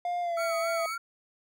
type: tone with pitch glide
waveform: triangle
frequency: 705 to 665.8 Hz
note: F5 to E5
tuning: +16 to +17 cents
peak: -26 dBFS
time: 0.05-0.86 s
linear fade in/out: 2 ms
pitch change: -99 cents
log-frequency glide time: 0.21-0.4 s
type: tone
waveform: sawtooth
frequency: 2241 Hz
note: C#7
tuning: 18 cents sharp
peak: -32 dBFS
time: 0.36-0.98 s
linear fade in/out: 50 ms
type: tone with vibrato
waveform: sine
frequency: 1318.5 Hz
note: E6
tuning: in tune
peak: -33 dBFS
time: 0.37-0.98 s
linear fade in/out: 5 ms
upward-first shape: sine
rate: 3.7 Hz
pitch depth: 88 cents each way
effects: none